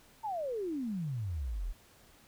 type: exponential sweep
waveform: sine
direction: down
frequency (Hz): 915 to 36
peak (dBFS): -33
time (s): 0.23-1.73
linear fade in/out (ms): 20
effects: pink hiss -61 dBFS RMS until 2.27 s